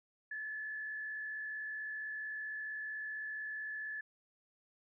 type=tone with frequency modulation; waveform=sine; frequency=1727 Hz; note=A6; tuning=33 cents flat; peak=-39 dBFS; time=0.31-4.01 s; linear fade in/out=5 ms; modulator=55.6 Hz; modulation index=0.55; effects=none